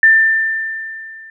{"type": "tone with level ramp", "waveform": "sine", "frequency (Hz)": 1785, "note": "A6", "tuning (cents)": 24, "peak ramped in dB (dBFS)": [-4, -34], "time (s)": [0.03, 1.3], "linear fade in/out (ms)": 2, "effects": []}